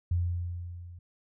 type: tone with level ramp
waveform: sine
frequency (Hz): 87.31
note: F2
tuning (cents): 0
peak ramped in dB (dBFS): -23 to -44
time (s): 0.11-0.99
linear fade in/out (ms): 5
effects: none